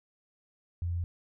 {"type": "tone", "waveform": "sine", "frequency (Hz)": 86.4, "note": "F2", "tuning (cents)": -18, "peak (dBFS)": -29, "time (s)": [0.82, 1.04], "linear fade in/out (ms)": 0, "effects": []}